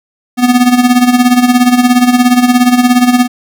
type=tone with tremolo; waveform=square; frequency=246.9 Hz; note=B3; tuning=in tune; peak=-3 dBFS; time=0.37-3.28 s; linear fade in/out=50 ms; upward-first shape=sine; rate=17 Hz; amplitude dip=70%; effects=none